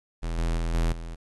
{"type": "tone with level steps", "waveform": "square", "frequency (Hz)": 41.59, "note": "E1", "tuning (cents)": 16, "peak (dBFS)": [-28, -24, -26, -22, -35], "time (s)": [0.22, 1.16], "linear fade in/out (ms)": 20, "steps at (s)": [0.38, 0.57, 0.74, 0.92], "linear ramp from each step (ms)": 2, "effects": ["resampled to 24000 Hz", "10-bit"]}